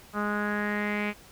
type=tone with low-pass filter sweep; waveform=sawtooth; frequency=207.7 Hz; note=G#3; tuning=in tune; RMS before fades=-29 dBFS; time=0.13-1.14 s; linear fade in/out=50 ms; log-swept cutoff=1300 to 2400 Hz; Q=5.5; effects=pink hiss -52 dBFS RMS until 1.31 s